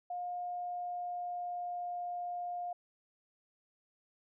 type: tone with pitch glide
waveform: sine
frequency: 712 to 707.5 Hz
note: F5 to F5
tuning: +33 to +22 cents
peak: -36 dBFS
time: 0.1-2.73 s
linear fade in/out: 5 ms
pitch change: -11 cents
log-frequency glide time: 0.35-1.98 s
effects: none